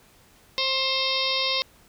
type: harmonic tone with a mistuned harmonic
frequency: 529 Hz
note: C5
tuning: 19 cents sharp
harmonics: 1 / 2 / 4 / 5 / 6 / 7 / 8 / 9 / 10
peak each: -32 / -32 / -32 / -32 / -33 / -27 / -33 / -31 / -32 dBFS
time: 0.58-1.62 s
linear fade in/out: 0 ms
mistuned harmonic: 10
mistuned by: +29 cents
effects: pink hiss -56 dBFS RMS until 1.88 s